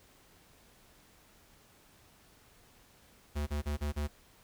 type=tone bursts; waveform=square; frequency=73.7 Hz; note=D2; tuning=7 cents sharp; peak=-32 dBFS; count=5; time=3.35-4.078 s; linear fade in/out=20 ms; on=120 ms; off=32 ms; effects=pink hiss -62 dBFS RMS until 4.43 s